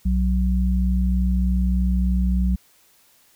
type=tone pair together; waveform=sine; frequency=61.74 / 185 Hz; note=B1 / F#3; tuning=0 / 0 cents; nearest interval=octave + perfect fifth; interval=1900 cents; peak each=-18 / -22 dBFS; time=0.05-2.56 s; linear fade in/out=10 ms; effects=white hiss -57 dBFS RMS until 3.35 s